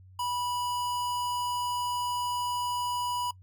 square tone, 980 Hz, B5, 14 cents flat, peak -30 dBFS, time 0.19-3.31 s, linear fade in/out 5 ms, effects noise-tail reverb RT60 0.1 s tail -22 dB re dry + added 93 Hz sine -50 dBFS peak until 3.42 s

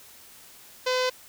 sawtooth tone with low-pass filter, 508 Hz, B4, 49 cents sharp, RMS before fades -25 dBFS, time 0.86-1.1 s, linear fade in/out 10 ms, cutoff 4900 Hz, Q 2, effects white hiss -50 dBFS RMS until 1.28 s

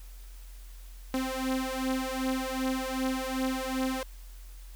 sawtooth beating tone pair, 260 / 262.6 Hz, C4 / C4, -11 / +6 cents, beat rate 2.6 Hz, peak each -28 dBFS, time 1.14-4.03 s, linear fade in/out 2 ms, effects added 43 Hz sine -43 dBFS peak until 4.75 s + white hiss -57 dBFS RMS until 4.75 s

